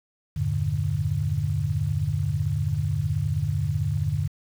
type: chord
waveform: sine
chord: E half-diminished seventh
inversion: none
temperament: equal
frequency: 82.41 / 98 / 116.54 / 146.83 Hz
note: E2 / G2 / Bb2 / D3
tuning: 0 / 0 / 0 / 0 cents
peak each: -31 / -27 / -30 / -26 dBFS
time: 0.36-4.28 s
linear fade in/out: 10 ms
effects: 8-bit

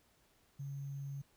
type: tone with sample-and-hold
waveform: sine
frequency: 139.2 Hz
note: C#3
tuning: 8 cents sharp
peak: -40 dBFS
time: 0.59-1.22 s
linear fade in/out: 10 ms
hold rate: 6300 Hz
effects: pink hiss -71 dBFS RMS until 1.36 s

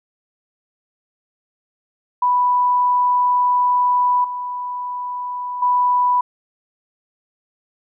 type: tone with level steps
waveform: sine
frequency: 987.8 Hz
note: B5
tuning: in tune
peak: -13 / -23 / -13 dBFS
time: 2.22-6.21 s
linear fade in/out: 5 ms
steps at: 4.24 / 5.62 s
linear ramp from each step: 5 ms
effects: none

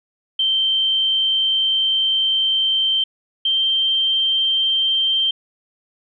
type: tone pair in turn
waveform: sine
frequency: 3125 / 3142 Hz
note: G7 / G7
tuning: -6 / +3 cents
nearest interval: unison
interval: 9 cents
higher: second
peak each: -15 dBFS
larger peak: neither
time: 0.39-3.04 / 3.45-5.31 s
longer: first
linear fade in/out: 5 ms
effects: none

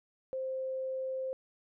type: tone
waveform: sine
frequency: 524 Hz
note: C5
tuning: 2 cents sharp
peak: -33 dBFS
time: 0.33-1.33 s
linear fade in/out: 0 ms
effects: none

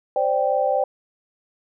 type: chord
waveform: sine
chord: C suspended second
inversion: none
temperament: equal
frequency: 523.3 / 587.3 / 784 Hz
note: C5 / D5 / G5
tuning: 0 / 0 / 0 cents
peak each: -22 dBFS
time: 0.16-0.84 s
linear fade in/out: 2 ms
effects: none

